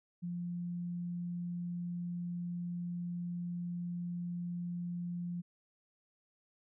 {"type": "tone", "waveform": "sine", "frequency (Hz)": 174.61, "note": "F3", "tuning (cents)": 0, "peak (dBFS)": -36, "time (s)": [0.22, 5.42], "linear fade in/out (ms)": 20, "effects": []}